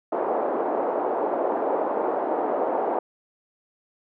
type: band-pass noise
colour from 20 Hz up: white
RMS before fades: -25 dBFS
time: 0.12-2.99 s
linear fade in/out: 5 ms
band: 330 to 810 Hz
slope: 24 dB/octave
effects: none